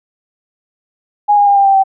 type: tone with pitch steps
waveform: sine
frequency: 827 / 816.1 / 805.3 / 794.7 / 784.2 / 773.9 Hz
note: G#5 / G#5 / G5 / G5 / G5 / G5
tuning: -8 / -31 / +46 / +23 / 0 / -22 cents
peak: -6 dBFS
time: 1.28-1.838 s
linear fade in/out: 20 ms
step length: 93 ms
effects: none